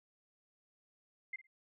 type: tone with echo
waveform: sine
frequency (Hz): 2093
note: C7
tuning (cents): 0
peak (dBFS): -38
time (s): 1.33-1.36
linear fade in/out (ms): 5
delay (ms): 55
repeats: 2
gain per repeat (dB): -15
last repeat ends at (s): 1.47
effects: none